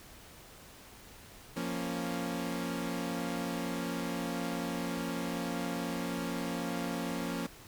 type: chord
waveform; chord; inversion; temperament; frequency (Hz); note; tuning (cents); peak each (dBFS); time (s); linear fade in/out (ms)
sawtooth; Bb minor; second; equal; 174.61 / 233.1 / 277.2; F3 / Bb3 / Db4; 0 / 0 / 0; -34; 1.56-7.47; 10
effects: pink hiss -53 dBFS RMS until 7.67 s